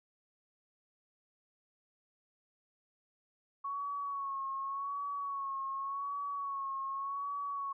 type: tone with vibrato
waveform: sine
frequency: 1108.7 Hz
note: C#6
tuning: in tune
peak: -35 dBFS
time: 3.64-7.73 s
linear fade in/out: 10 ms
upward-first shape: sine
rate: 0.87 Hz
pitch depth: 42 cents each way
effects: none